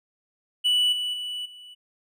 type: tone with level steps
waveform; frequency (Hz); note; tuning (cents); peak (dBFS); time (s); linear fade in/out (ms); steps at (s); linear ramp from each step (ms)
triangle; 2960; F#7; 0; -17 / -24 / -28 / -41; 0.64-1.75; 20; 0.92 / 1.13 / 1.45; 10
effects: none